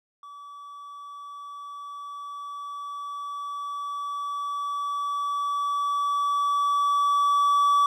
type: tone with level ramp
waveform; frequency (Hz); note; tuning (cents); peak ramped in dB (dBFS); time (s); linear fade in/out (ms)
triangle; 1148; D6; -40; -39 to -15; 0.23-7.86; 2
effects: none